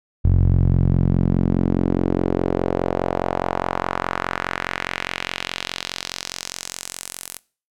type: tone with band-pass filter sweep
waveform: sawtooth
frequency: 44.83 Hz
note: F1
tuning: 46 cents sharp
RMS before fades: -21 dBFS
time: 0.24-7.39 s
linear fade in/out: 10 ms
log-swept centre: 91 to 11000 Hz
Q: 1.5
effects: noise-tail reverb RT60 0.4 s tail -22 dB re dry